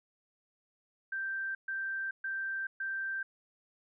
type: tone bursts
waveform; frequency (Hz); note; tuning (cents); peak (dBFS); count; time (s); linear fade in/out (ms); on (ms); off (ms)
sine; 1568; G6; 0; -33; 4; 1.12-3.23; 5; 430; 130
effects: none